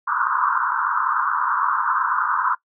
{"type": "band-pass noise", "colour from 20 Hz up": "pink", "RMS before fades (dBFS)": -21, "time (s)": [0.07, 2.55], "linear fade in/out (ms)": 10, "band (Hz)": [950, 1500], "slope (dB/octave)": 96, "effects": ["noise-tail reverb RT60 0.1 s tail -20 dB re dry"]}